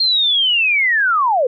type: linear sweep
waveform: sine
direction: down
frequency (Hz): 4247 to 466.2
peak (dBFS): -12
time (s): 0-1.47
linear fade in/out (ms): 5
effects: none